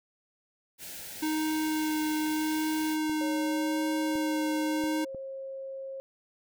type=band-stop noise; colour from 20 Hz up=white; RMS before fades=-42 dBFS; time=0.78-2.98 s; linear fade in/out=50 ms; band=930 to 1400 Hz; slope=96 dB/octave
type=tone with vibrato; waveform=square; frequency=310 Hz; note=D#4; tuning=6 cents flat; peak=-28 dBFS; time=1.22-5.05 s; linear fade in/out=10 ms; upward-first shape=sine; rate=0.83 Hz; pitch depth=10 cents each way
type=clicks; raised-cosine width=2 ms; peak=-30 dBFS; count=4; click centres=3.096 / 4.155 / 4.839 / 5.147 s
type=tone with pitch glide; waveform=sine; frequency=554.4 to 537.4 Hz; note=C#5 to C5; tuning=0 to +46 cents; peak=-36 dBFS; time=3.21-6 s; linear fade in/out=0 ms; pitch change=-54 cents; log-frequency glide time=3.64-4.53 s
effects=none